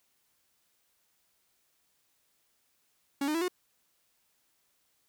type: tone with pitch steps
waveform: 45% pulse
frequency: 279.2 / 304.5 / 332 / 362.1 Hz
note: C#4 / D#4 / E4 / F#4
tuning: +13 / -37 / +12 / -37 cents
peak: -28 dBFS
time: 3.21-3.482 s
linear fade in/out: 5 ms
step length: 68 ms
effects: white hiss -73 dBFS RMS until 5.08 s